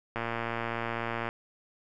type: click train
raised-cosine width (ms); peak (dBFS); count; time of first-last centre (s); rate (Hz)
0.5; -17; 132; 0.16-1.289; 116
effects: none